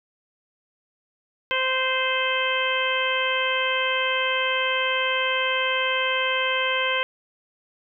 harmonic tone, 520 Hz, C5, 11 cents flat, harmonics 1 / 2 / 3 / 4 / 5 / 6, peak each -28 / -28 / -28 / -28 / -28 / -28 dBFS, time 1.51-7.03 s, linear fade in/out 0 ms, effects none

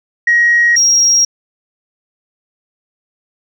sine tone pair in turn, 1892 / 5619 Hz, A#6 / F8, +25 / +10 cents, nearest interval octave + perfect fifth, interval 1885 cents, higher second, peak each -6 dBFS, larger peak neither, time 0.27-0.76 / 0.76-1.25 s, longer neither, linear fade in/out 5 ms, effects tanh soft clip ceiling -3 dBFS

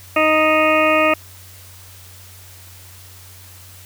harmonic tone with a mistuned harmonic, 311.1 Hz, D#4, in tune, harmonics 1 / 2 / 3 / 4 / 6 / 7 / 8 / 9, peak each -21 / -16 / -27 / -18 / -25 / -24 / -20 / -25 dBFS, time 0.16-1.14 s, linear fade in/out 5 ms, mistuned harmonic 9, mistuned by -18 cents, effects added 92 Hz sine -42 dBFS peak until 3.85 s + white hiss -43 dBFS RMS until 3.85 s

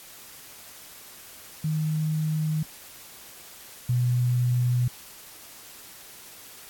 sine tone pair in turn, 155.56 / 123.47 Hz, D#3 / B2, 0 / 0 cents, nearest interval major third, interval 400 cents, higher first, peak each -23 / -20 dBFS, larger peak second, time 1.64-2.63 / 3.89-4.88 s, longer neither, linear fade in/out 5 ms, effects white hiss -46 dBFS RMS until 6.69 s + AAC 64 kbps

